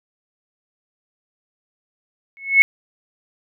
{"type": "tone with exponential growth", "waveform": "sine", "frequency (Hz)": 2195, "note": "C#7", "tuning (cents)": -18, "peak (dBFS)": -3, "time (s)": [2.37, 2.62], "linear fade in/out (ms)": 0, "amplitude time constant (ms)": 54, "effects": []}